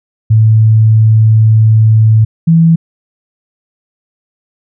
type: tone pair in turn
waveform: sine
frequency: 110 / 164.81 Hz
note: A2 / E3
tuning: 0 / 0 cents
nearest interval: perfect fifth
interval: 700 cents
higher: second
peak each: -3 dBFS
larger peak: neither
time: 0.3-2.25 / 2.47-2.76 s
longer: first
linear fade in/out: 10 ms
effects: none